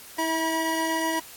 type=tone pair together; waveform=25% pulse; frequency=324.4 / 965 Hz; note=E4 / B5; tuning=-28 / -40 cents; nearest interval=octave + perfect fifth; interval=1888 cents; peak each=-23 dBFS; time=0.18-1.2 s; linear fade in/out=10 ms; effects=white hiss -45 dBFS RMS until 1.36 s + AAC 64 kbps